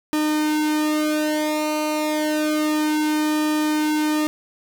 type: tone with flanger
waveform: sawtooth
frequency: 305.1 Hz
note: D#4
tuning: 34 cents flat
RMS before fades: -21 dBFS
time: 0.13-4.27 s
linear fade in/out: 0 ms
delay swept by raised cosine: 1.4 to 2.7 ms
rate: 0.3 Hz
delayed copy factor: -0.9
effects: 9-bit